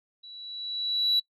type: tone with level ramp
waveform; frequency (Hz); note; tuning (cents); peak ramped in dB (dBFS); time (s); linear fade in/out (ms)
sine; 3929; B7; -10; -44 to -18; 0.23-1.2; 10
effects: noise-tail reverb RT60 0.1 s tail -23 dB re dry + tanh soft clip ceiling -17 dBFS